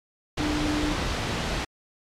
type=tone in noise; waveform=sine; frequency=300.3 Hz; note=D4; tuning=39 cents sharp; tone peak=-25 dBFS; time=0.39-0.93 s; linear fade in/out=10 ms; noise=pink; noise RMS=-27 dBFS; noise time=0.37-1.65 s; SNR=-1 dB; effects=low-pass 5000 Hz 12 dB/octave + MP3 96 kbps